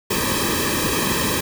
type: noise with comb filter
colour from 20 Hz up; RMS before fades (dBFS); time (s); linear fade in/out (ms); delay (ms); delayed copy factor
pink; -21; 0.1-1.41; 10; 1.4; -0.95
effects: none